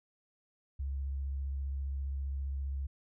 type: tone with vibrato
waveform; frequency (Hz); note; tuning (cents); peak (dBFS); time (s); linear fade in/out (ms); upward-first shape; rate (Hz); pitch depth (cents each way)
sine; 68.5; C#2; -20; -33; 0.79-2.87; 10; square; 15; 20
effects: none